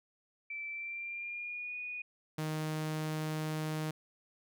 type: tone with pitch glide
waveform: sine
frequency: 2328 to 2466 Hz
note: D7 to D#7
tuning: -16 to -16 cents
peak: -38 dBFS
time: 0.5-2.02 s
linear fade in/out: 5 ms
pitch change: +100 cents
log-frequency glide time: 0.7-1.76 s
type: tone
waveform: sawtooth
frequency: 155.56 Hz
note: D#3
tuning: in tune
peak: -30 dBFS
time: 2.38-3.91 s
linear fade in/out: 5 ms
effects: none